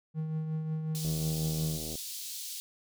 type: tone with tremolo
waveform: triangle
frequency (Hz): 157.3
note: D#3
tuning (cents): +19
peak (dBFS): -27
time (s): 0.14-1.79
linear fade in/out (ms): 50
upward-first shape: triangle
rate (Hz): 5.5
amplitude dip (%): 45
type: high-pass noise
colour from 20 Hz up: pink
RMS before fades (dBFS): -40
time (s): 0.95-2.6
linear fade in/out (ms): 0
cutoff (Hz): 3700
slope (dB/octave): 24
type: click train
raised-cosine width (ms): 2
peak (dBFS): -28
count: 72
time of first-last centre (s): 1.05-1.954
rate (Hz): 78.5
effects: none